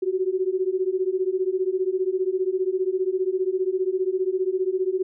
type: beating tone pair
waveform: sine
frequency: 366.6 / 381.6 Hz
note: F#4 / G4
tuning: -16 / -47 cents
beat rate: 15 Hz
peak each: -24 dBFS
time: 0.02-5.03 s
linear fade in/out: 10 ms
effects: none